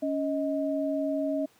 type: tone pair together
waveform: sine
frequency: 279.7 / 628 Hz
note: C#4 / D#5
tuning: +16 / +16 cents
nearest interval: octave + major second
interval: 1400 cents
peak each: -28 / -29 dBFS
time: 0.02-1.46 s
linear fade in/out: 10 ms
effects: pink hiss -62 dBFS RMS until 1.59 s + high-pass 150 Hz 12 dB/octave